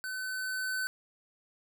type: tone with level ramp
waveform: square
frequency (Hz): 1517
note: F#6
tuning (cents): +43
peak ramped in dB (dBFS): -36 to -31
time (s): 0.04-0.87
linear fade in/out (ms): 0
effects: none